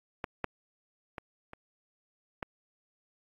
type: clicks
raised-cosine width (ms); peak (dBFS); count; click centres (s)
0.5; -18 / -15 / -23 / -29 / -19; 5; 0.242 / 0.443 / 1.182 / 1.534 / 2.428
effects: AAC 32 kbps